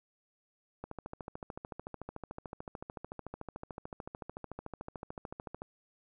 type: click train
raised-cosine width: 1 ms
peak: -27 dBFS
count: 66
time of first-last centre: 0.84-5.619 s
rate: 13.6 Hz
effects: none